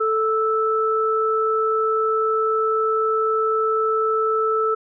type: tone pair together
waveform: sine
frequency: 440 / 1316.1 Hz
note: A4 / E6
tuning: 0 / -3 cents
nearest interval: octave + perfect fifth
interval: 1897 cents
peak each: -20 dBFS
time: 0-4.75 s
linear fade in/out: 10 ms
effects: none